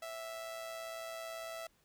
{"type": "tone with amplitude modulation", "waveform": "sawtooth", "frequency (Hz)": 659.3, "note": "E5", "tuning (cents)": 0, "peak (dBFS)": -36, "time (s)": [0.02, 1.67], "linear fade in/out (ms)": 5, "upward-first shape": "sine", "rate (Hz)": 118, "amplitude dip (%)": 45, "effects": ["pink hiss -72 dBFS RMS until 1.84 s"]}